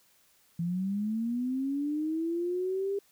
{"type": "linear sweep", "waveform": "sine", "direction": "up", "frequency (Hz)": [166, 403.1], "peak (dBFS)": -28, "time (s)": [0.59, 2.99], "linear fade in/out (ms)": 5, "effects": ["white hiss -65 dBFS RMS until 3.11 s"]}